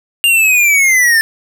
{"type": "linear sweep", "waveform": "square", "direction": "down", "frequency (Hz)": [2818, 1764], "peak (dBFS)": -8, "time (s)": [0.24, 1.21], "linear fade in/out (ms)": 0, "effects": []}